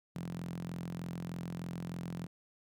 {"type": "tone with high-pass filter", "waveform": "sawtooth", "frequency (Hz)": 43.27, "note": "F1", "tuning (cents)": -15, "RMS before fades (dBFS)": -41, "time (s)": [0.15, 2.27], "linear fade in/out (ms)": 10, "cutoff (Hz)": 160, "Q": 5.6, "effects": []}